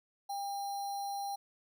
sine tone with sample-and-hold, 800 Hz, G5, 35 cents sharp, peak -35 dBFS, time 0.29-1.36 s, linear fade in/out 10 ms, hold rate 4900 Hz, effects none

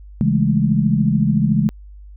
sine chord, A major seventh, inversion first, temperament just, 137.5 / 165 / 206.2 / 220 Hz, C#3 / E3 / G#3 / A3, -14 / +2 / -12 / 0 cents, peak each -19 / -19 / -17 / -21 dBFS, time 0.21-1.69 s, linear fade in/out 0 ms, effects added 50 Hz sine -36 dBFS peak until 2.16 s

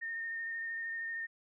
sine tone with vibrato, 1829 Hz, A#6, 33 cents flat, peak -36 dBFS, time 0.01-1.27 s, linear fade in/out 20 ms, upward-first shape square, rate 13 Hz, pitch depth 13 cents each way, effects none

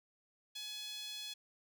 sawtooth tone with high-pass filter, 845 Hz, G#5, 30 cents sharp, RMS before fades -45 dBFS, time 0.55-1.34 s, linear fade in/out 10 ms, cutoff 3600 Hz, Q 4, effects none

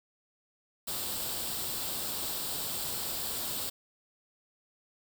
white noise with comb filter, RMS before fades -35 dBFS, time 0.87-3.7 s, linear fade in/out 10 ms, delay 0.24 ms, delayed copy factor +0.55, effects none

